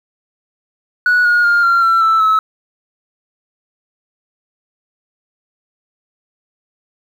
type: tone with pitch steps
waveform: sine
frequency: 1468 / 1437.8 / 1408.2 / 1379.2 / 1350.8 / 1323 / 1295.8 Hz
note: F#6 / F6 / F6 / F6 / E6 / E6 / E6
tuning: -14 / +50 / +14 / -22 / +42 / +6 / -30 cents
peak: -7 dBFS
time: 1.06-2.39 s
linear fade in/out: 2 ms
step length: 190 ms
effects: tanh soft clip ceiling -7 dBFS + 7-bit